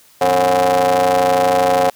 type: ring-modulated tone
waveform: 35% pulse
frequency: 92.5 Hz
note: F#2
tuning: in tune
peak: -7 dBFS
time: 0.21-1.9 s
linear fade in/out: 5 ms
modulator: 634 Hz
effects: white hiss -49 dBFS RMS until 1.95 s + high-pass 60 Hz 12 dB/octave